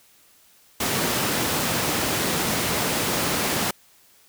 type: high-pass noise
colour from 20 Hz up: pink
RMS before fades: -24 dBFS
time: 0.8-3.71 s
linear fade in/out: 5 ms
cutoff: 130 Hz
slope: 12 dB/octave
effects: white hiss -56 dBFS RMS until 4.28 s